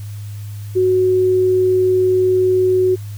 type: tone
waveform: sine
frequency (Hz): 370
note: F#4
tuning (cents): 0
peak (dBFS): -11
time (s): 0.75-2.96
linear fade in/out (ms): 20
effects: added 103 Hz sine -26 dBFS peak until 3.17 s + white hiss -45 dBFS RMS until 3.17 s